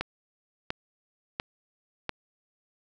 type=click train; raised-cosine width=0.3 ms; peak=-13 dBFS; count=4; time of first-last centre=0.01-2.093 s; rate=1.44 Hz; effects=none